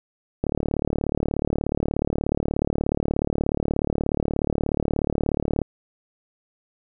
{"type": "click train", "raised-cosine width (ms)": 2, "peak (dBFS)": -9, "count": 191, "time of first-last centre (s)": [0.44, 5.617], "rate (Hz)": 36.7, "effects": []}